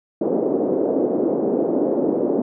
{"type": "band-pass noise", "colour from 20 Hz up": "pink", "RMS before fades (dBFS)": -20, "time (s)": [0.21, 2.42], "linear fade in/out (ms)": 5, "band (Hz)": [270, 520], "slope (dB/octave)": 24, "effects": []}